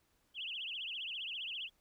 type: tone with vibrato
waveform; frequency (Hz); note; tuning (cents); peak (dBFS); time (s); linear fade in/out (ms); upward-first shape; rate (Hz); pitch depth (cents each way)
sine; 2968; F#7; +5; -39; 0.34-1.7; 50; triangle; 15; 260
effects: pink hiss -75 dBFS RMS until 1.8 s